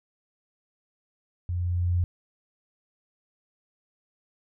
sine tone with level ramp, 88.2 Hz, F2, 18 cents sharp, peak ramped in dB -26 to -20 dBFS, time 1.49-2.04 s, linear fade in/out 0 ms, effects none

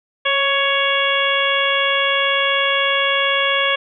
harmonic tone with a mistuned harmonic, 557 Hz, C#5, 8 cents sharp, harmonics 1 / 2 / 3 / 4 / 5 / 6, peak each -22 / -22 / -22 / -22 / -22 / -22 dBFS, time 0.25-3.76 s, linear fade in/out 10 ms, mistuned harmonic 1, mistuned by -22 cents, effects none

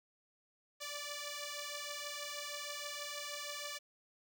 5% pulse beating tone pair, 580 / 586.3 Hz, D5 / D5, -22 / -3 cents, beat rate 6.3 Hz, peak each -34 / -32 dBFS, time 0.8-3.79 s, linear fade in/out 20 ms, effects none

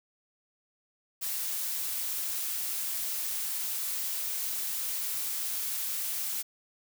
blue noise, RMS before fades -33 dBFS, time 1.21-6.43 s, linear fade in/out 20 ms, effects none

